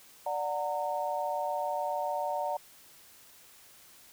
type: chord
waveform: sine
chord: D augmented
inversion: none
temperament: just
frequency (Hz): 587.3 / 734.2 / 917.7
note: D5 / F#5 / A#5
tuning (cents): 0 / -14 / -27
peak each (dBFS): -34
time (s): 0.26-2.57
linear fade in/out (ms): 5
effects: white hiss -56 dBFS RMS until 4.12 s